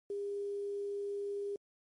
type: tone with quantisation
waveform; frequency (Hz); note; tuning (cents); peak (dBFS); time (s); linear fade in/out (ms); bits
sine; 403.8; G#4; -49; -35; 0.1-1.56; 2; 10
effects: MP3 48 kbps